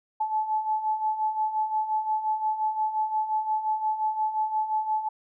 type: beating tone pair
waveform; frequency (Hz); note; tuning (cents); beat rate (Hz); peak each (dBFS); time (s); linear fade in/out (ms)
sine; 861 / 866.7; A5 / A5; -38 / -26; 5.7; -31 / -25; 0.2-5.09; 10
effects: none